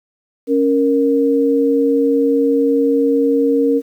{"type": "tone pair together", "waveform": "sine", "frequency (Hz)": [277.2, 466.2], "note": ["C#4", "A#4"], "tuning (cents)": [0, 0], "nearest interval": "major sixth", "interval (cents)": 900, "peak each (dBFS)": -14, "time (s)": [0.47, 3.82], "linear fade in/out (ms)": 50, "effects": ["8-bit"]}